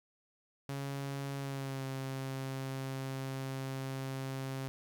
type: tone with pitch glide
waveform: sawtooth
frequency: 138.59 to 133.87 Hz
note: C#3 to C3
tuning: 0 to +40 cents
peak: -33 dBFS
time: 0.69-4.68 s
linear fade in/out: 0 ms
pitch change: -60 cents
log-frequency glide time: 1.37-1.85 s
effects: 11-bit